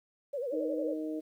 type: tone with vibrato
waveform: sine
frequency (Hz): 523.3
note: C5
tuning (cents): 0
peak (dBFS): -32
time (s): 0.33-0.94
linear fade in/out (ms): 10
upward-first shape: sine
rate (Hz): 11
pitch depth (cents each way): 180
type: harmonic tone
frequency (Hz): 155.56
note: D#3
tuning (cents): 0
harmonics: 2 / 3 / 4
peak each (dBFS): -34 / -41 / -43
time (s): 0.52-1.21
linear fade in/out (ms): 20
effects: 11-bit